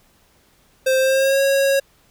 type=tone with pitch glide; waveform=square; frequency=524 to 548.8 Hz; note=C5 to C#5; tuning=+2 to -17 cents; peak=-15 dBFS; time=0.86-1.8 s; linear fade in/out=10 ms; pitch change=+81 cents; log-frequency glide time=0.99-1.41 s; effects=pink hiss -57 dBFS RMS until 2.1 s